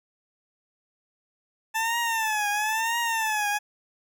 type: tone with vibrato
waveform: 20% pulse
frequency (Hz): 880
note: A5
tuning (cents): 0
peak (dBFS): -19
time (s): 1.74-3.59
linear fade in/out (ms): 20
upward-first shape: triangle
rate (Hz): 1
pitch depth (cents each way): 130
effects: none